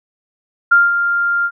sine tone with ADSR envelope, 1396.9 Hz, F6, in tune, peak -5 dBFS, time 0.71-1.51 s, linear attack 12 ms, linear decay 190 ms, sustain -8 dB, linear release 58 ms, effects none

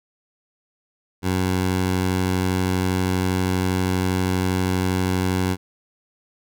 15% pulse tone, 92.5 Hz, F#2, in tune, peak -13 dBFS, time 1.22-5.57 s, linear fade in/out 50 ms, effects none

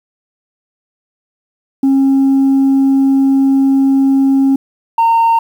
sine tone pair in turn, 270.9 / 916.7 Hz, C#4 / A#5, -40 / -29 cents, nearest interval octave + major sixth, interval 2111 cents, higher second, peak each -5 dBFS, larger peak neither, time 1.83-4.56 / 4.98-5.39 s, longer first, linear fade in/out 5 ms, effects tanh soft clip ceiling -6 dBFS + 7-bit

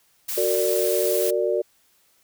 blue noise, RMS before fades -28 dBFS, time 0.28-1.31 s, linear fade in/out 10 ms
sine chord, Gb augmented, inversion none, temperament equal with one note detuned, 370 / 459.2 / 587.3 Hz, Gb4 / Bb4 / D5, 0 / -26 / 0 cents, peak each -24 dBFS, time 0.37-1.62 s, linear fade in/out 10 ms
effects white hiss -62 dBFS RMS until 2.23 s

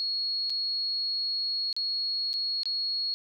sine tone with dropouts, 4324 Hz, C#8, 44 cents flat, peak -27 dBFS, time 0-3.14 s, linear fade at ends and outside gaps 0 ms, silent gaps 0.497-0.502 / 1.728-1.765 / 2.331-2.339 / 2.633-2.656 s, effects none

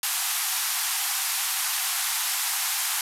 white band-pass noise, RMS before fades -27 dBFS, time 0.03-3.01 s, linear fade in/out 2 ms, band 720 to 14000 Hz, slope 96 dB/octave, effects none

